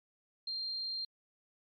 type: tone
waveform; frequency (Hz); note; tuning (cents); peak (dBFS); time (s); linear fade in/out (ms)
sine; 4186; C8; 0; -34; 0.47-1.05; 5
effects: tanh soft clip ceiling -32 dBFS + MP3 32 kbps